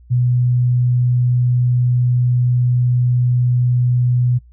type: tone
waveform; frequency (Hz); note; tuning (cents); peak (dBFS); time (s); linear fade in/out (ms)
sine; 123.47; B2; 0; -12; 0.1-4.39; 20
effects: noise-tail reverb RT60 0.1 s tail -21 dB re dry + added 60 Hz sine -42 dBFS peak until 4.52 s